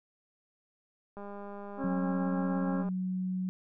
click train, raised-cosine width 1 ms, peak -31 dBFS, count 348, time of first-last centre 1.17-2.888 s, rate 202 Hz
harmonic tone, 271.5 Hz, C#4, 36 cents flat, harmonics 1 / 2 / 3 / 4 / 5 / 6, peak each -33 / -39 / -43 / -45 / -47 / -49 dBFS, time 1.77-2.85 s, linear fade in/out 50 ms
sine tone, 185 Hz, F#3, in tune, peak -30 dBFS, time 1.84-3.49 s, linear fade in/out 0 ms
effects none

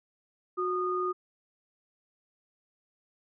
sine tone pair together, 365.1 / 1228 Hz, F#4 / D#6, -23 / -23 cents, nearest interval octave + major sixth, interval 2100 cents, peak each -30 / -30 dBFS, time 0.57-1.13 s, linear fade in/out 20 ms, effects none

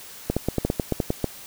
clicks, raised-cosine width 2 ms, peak -8 dBFS, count 11, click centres 0.3 / 0.366 / 0.486 / 0.583 / 0.65 / 0.701 / 0.798 / 0.923 / 1.002 / 1.104 / 1.243 s, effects white hiss -42 dBFS RMS until 1.46 s

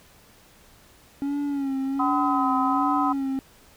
triangle tone with vibrato, 277.2 Hz, C#4, in tune, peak -22 dBFS, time 1.22-3.39 s, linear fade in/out 0 ms, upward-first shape sine, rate 1.3 Hz, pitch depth 63 cents each way
harmonic tone, 254.4 Hz, C4, 48 cents flat, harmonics 3 / 4 / 5, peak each -26 / -25 / -26 dBFS, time 1.99-3.13 s, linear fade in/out 10 ms
effects pink hiss -54 dBFS RMS until 3.76 s

